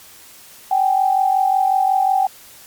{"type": "tone pair together", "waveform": "sine", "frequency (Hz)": [764.5, 810], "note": ["G5", "G#5"], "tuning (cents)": [-44, -43], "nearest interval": "minor second", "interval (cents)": 101, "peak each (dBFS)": [-14, -19], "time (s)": [0.71, 2.27], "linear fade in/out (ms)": 5, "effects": ["white hiss -43 dBFS RMS until 2.66 s", "MP3 96 kbps"]}